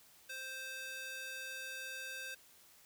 square tone with high-pass filter, 523.3 Hz, C5, in tune, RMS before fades -45 dBFS, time 0.29-2.35 s, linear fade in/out 10 ms, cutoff 1700 Hz, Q 1.2, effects white hiss -63 dBFS RMS until 2.85 s

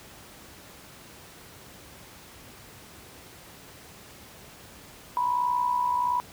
sine tone with amplitude modulation, 981 Hz, B5, 12 cents flat, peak -20 dBFS, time 5.17-6.2 s, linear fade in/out 0 ms, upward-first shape sine, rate 61.3 Hz, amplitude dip 60%, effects pink hiss -48 dBFS RMS until 6.32 s + high-pass 60 Hz 12 dB/octave

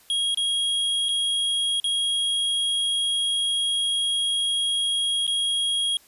square tone with dropouts, 3283 Hz, G#7, 21 cents flat, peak -22 dBFS, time 0.1-5.97 s, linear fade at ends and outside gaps 1 ms, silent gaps 0.346-0.373 / 1.086-1.09 / 1.8-1.842 / 5.267-5.277 s, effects white hiss -55 dBFS RMS until 6.07 s + resampled to 32000 Hz

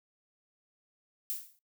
violet noise with exponential decay, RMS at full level -32 dBFS, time 1.3-1.59 s, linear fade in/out 0 ms, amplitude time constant 62 ms, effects noise-tail reverb RT60 0.2 s tail -22 dB re dry

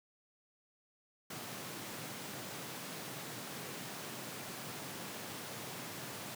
pink high-pass noise, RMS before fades -45 dBFS, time 1.3-6.35 s, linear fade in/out 5 ms, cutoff 110 Hz, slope 48 dB/octave, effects none

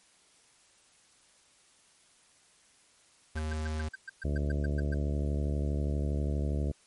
square tone, 77.78 Hz, D#2, in tune, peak -32 dBFS, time 3.35-3.89 s, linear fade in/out 10 ms
triangle tone bursts, 1568 Hz, G6, in tune, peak -35 dBFS, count 12, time 3.37-4.942 s, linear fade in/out 5 ms, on 21 ms, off 120 ms
harmonic tone, 72.4 Hz, D2, 24 cents flat, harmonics 1 / 2 / 3 / 4 / 5 / 6 / 7 / 8 / 9, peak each -29 / -35 / -39 / -41 / -43 / -45 / -46 / -47 / -48 dBFS, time 4.24-6.72 s, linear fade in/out 10 ms
effects white hiss -63 dBFS RMS until 6.86 s + MP3 48 kbps

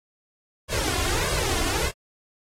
pink noise with flanger, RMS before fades -25 dBFS, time 0.68-1.92 s, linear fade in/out 50 ms, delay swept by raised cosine 1.8 to 2.9 ms, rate 1.6 Hz, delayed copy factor +0.85, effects low-pass 10000 Hz 12 dB/octave + AAC 48 kbps

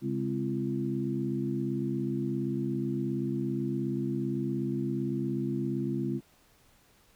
harmonic tone with a mistuned harmonic, 67.9 Hz, C#2, 35 cents flat, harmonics 2 / 3 / 4 / 5, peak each -34 / -34 / -34 / -34 dBFS, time 0.01-6.21 s, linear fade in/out 50 ms, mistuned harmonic 4, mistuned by -69 cents, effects pink hiss -63 dBFS RMS until 7.15 s

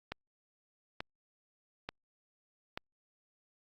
click train, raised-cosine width 0.3 ms, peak -21 dBFS, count 4, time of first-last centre 0.12-2.775 s, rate 1.13 Hz, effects Opus 48 kbps

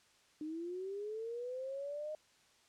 sine linear sweep, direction up, 300.4 to 620 Hz, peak -39 dBFS, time 0.41-2.15 s, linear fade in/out 2 ms, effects white hiss -68 dBFS RMS until 2.68 s + low-pass 7000 Hz 12 dB/octave

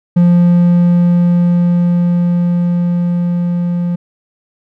triangle tone with level ramp, 174.61 Hz, F3, in tune, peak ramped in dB -3 to -11 dBFS, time 0.16-3.96 s, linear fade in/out 10 ms, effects none

